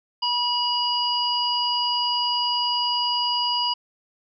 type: harmonic tone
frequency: 970 Hz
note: B5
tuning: 31 cents flat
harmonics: 1 / 3 / 5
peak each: -25 / -25 / -25 dBFS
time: 0.22-3.74 s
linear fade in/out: 10 ms
effects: none